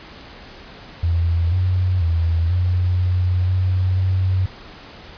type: tone with pitch steps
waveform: sine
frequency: 84.4 / 91.7 / 83.1 / 89.9 / 90.6 / 92.5 / 93.5 Hz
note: E2 / F#2 / E2 / F#2 / F#2 / F#2 / F#2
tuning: +41 / -15 / +15 / -49 / -36 / 0 / +19 cents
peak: -15 dBFS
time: 1.03-4.46 s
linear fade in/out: 5 ms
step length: 490 ms
effects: pink hiss -40 dBFS RMS until 5.17 s + resampled to 11025 Hz